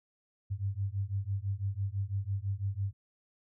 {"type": "beating tone pair", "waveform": "sine", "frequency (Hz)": [95.9, 101.9], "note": ["G2", "G#2"], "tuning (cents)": [-37, -32], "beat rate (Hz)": 6, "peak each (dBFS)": [-34, -34], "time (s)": [0.5, 2.93], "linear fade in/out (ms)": 20, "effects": []}